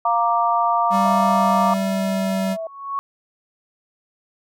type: chord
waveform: sine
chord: Bb major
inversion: second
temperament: equal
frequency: 698.5 / 932.3 / 1174.7 Hz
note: F5 / Bb5 / D6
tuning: 0 / 0 / 0 cents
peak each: -20 dBFS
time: 0.05-1.74 s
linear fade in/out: 5 ms
type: tone with pitch glide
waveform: square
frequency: 196 to 192.08 Hz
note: G3 to G3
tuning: 0 to -35 cents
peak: -21 dBFS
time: 0.9-2.57 s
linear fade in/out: 50 ms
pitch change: -35 cents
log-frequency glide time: 1.17-2.45 s
type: tone with vibrato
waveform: sine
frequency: 659 Hz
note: E5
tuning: 1 cent flat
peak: -25 dBFS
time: 1.05-2.67 s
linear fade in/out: 2 ms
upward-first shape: triangle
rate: 1.7 Hz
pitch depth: 16 cents each way
type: tone with exponential growth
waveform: sine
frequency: 1108.7 Hz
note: C#6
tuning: in tune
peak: -19 dBFS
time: 2.43-2.99 s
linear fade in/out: 0 ms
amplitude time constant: 120 ms
effects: none